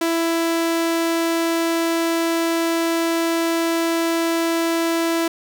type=tone; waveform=sawtooth; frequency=332.1 Hz; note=E4; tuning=13 cents sharp; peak=-14 dBFS; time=0.01-5.28 s; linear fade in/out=5 ms; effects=none